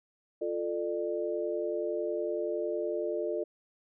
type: chord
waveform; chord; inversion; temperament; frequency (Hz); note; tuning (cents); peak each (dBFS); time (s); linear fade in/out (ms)
sine; D minor; first; equal with one note detuned; 349.2 / 440 / 598.6; F4 / A4 / D5; 0 / 0 / +33; -34; 0.41-3.44; 10
effects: none